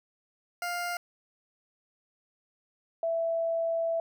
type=tone pair in turn; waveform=20% pulse / sine; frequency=702 / 662.6 Hz; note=F5 / E5; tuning=+9 / +9 cents; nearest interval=minor second; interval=100 cents; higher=first; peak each=-26 dBFS; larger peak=neither; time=0.62-0.97 / 3.03-4 s; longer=second; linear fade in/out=2 ms; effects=none